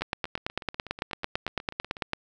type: two click trains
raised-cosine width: 0.3 ms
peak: -24 / -11 dBFS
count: 17 / 20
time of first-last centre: 0.01-1.968 / 0.02-2.133 s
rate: 8.17 / 8.99 Hz
effects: none

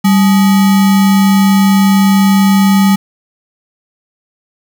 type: tone with sample-and-hold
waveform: sine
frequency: 195.6 Hz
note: G3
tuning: 4 cents flat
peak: -5 dBFS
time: 0.04-2.96 s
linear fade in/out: 10 ms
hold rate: 1050 Hz
effects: none

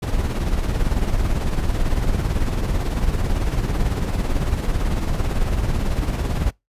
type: noise with tremolo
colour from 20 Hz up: brown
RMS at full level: -18 dBFS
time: 0.02-6.51 s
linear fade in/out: 10 ms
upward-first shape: sine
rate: 18 Hz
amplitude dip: 50%
effects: noise-tail reverb RT60 0.2 s tail -25 dB re dry + resampled to 32000 Hz

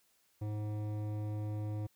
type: tone with hard clipping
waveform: sine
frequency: 105.6 Hz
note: G#2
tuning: 29 cents sharp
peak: -37 dBFS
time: 0.41-1.87 s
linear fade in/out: 10 ms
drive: 13 dB
effects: white hiss -72 dBFS RMS until 1.95 s

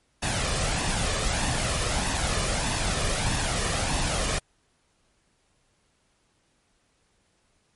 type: noise with flanger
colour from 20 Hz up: pink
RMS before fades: -26 dBFS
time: 0.22-4.39 s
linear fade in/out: 10 ms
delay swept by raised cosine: 1.1 to 1.72 ms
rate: 1.6 Hz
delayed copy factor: +0.5
effects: pink hiss -68 dBFS RMS until 7.75 s + MP3 48 kbps

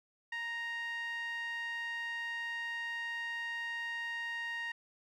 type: tone with band-pass filter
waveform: sawtooth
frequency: 932.3 Hz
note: A#5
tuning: in tune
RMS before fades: -39 dBFS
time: 0.32-4.72 s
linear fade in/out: 5 ms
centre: 2100 Hz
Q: 7.6
effects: none

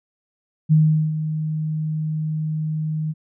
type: tone with ADSR envelope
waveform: sine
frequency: 155.56 Hz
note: D#3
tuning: in tune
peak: -10 dBFS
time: 0.69-3.14 s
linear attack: 30 ms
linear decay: 400 ms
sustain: -11 dB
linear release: 34 ms
effects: none

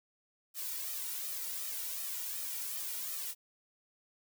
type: noise with flanger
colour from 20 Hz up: blue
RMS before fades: -39 dBFS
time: 0.54-3.35 s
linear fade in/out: 50 ms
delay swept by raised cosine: 1.6 to 2.15 ms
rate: 2.7 Hz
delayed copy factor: +0.7
effects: none

